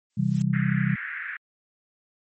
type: noise with exponential growth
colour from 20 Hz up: blue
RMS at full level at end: -35 dBFS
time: 0.1-0.42 s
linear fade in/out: 0 ms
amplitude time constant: 69 ms
type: chord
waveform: sine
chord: C major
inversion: none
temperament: just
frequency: 130.81 / 163.52 / 196.22 Hz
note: C3 / E3 / G3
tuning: 0 / -14 / +2 cents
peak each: -25 dBFS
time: 0.17-0.96 s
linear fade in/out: 10 ms
type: band-pass noise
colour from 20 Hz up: white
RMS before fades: -34 dBFS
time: 0.53-1.37 s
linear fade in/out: 5 ms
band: 1500 to 2000 Hz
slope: 48 dB/octave
effects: MP3 32 kbps